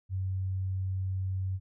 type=tone; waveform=sine; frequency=94.5 Hz; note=F#2; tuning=37 cents sharp; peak=-29 dBFS; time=0.09-1.6 s; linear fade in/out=50 ms; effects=none